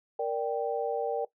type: chord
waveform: sine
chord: G minor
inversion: first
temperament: equal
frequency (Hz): 466.2 / 587.3 / 784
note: Bb4 / D5 / G5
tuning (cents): 0 / 0 / 0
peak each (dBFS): -30 / -33 / -33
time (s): 0.19-1.25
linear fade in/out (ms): 5
effects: noise-tail reverb RT60 0.1 s tail -18 dB re dry